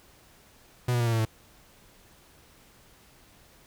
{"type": "tone with pitch steps", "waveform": "45% pulse", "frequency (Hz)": [123.47, 120.79, 118.17, 115.6, 113.09, 110.64], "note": ["B2", "B2", "A#2", "A#2", "A2", "A2"], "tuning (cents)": [0, -38, 24, -14, 48, 10], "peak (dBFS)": -23, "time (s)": [0.88, 1.252], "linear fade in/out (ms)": 5, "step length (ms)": 62, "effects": ["pink hiss -57 dBFS RMS until 3.66 s"]}